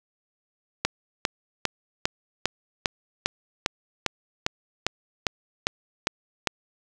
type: click train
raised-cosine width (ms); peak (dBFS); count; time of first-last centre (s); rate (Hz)
0.2; -4; 15; 0.85-6.472; 2.49
effects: none